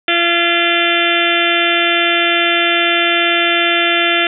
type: harmonic tone with a mistuned harmonic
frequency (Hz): 342.4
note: F4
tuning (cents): -34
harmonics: 1 / 2 / 4 / 5 / 6 / 7 / 8 / 9 / 10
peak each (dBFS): -20 / -20 / -20 / -20 / -20 / -20 / -20 / -20 / -20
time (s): 0.08-4.27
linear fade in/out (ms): 2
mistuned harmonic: 10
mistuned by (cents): +43
effects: none